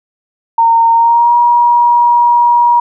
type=tone with pitch glide; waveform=sine; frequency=919 to 955.3 Hz; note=A#5 to A#5; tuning=-25 to +42 cents; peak=-5 dBFS; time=0.58-2.8 s; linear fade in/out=5 ms; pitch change=+67 cents; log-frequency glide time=0.93-1.35 s; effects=none